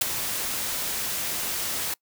white noise with ADSR envelope, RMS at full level -18 dBFS, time 0.01-1.94 s, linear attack 9 ms, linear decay 7 ms, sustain -11 dB, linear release 5 ms, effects noise-tail reverb RT60 0.1 s tail -25 dB re dry

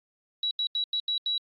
sine tone bursts at uneven times, 3899 Hz, B7, 23 cents flat, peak -25 dBFS, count 6, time 0.43-0.51 / 0.59-0.67 / 0.75-0.84 / 0.93-1 / 1.08-1.18 / 1.26-1.38 s, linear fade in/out 2 ms, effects AAC 32 kbps

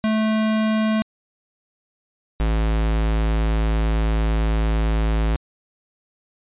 square tone pair in turn, 217.9 / 54.48 Hz, A3 / A1, -17 / -16 cents, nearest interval 2 octaves, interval 2399 cents, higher first, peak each -18 / -18 dBFS, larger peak neither, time 0.04-1.02 / 2.4-5.36 s, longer second, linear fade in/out 0 ms, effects resampled to 8000 Hz

